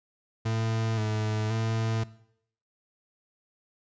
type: tone with vibrato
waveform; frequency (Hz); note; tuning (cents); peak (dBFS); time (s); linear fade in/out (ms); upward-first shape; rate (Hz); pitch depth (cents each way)
40% pulse; 110; A2; 0; -25; 0.45-2.04; 10; square; 0.95; 33
effects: noise-tail reverb RT60 0.7 s tail -19 dB re dry + resampled to 16000 Hz